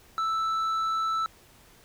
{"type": "tone with tanh clipping", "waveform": "sine", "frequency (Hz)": 1318.5, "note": "E6", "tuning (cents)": 0, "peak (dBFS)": -26, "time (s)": [0.18, 1.26], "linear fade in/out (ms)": 0, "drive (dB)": 6, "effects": ["pink hiss -56 dBFS RMS until 1.84 s"]}